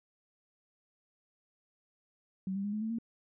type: tone with pitch steps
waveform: sine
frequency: 190 / 197.38 / 205.1 / 213 / 221.3 / 229.9 Hz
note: F#3 / G3 / G#3 / G#3 / A3 / A#3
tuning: +46 / +12 / -21 / +44 / +10 / -24 cents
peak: -32 dBFS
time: 2.47-2.986 s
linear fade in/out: 2 ms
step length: 86 ms
effects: none